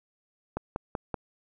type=click train; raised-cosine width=1 ms; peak=-16 dBFS; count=4; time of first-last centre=0.57-1.143 s; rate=5.24 Hz; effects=none